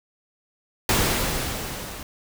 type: noise with level ramp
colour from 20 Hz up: pink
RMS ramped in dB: -19 to -37 dBFS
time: 0.89-2.03 s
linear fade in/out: 2 ms
effects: none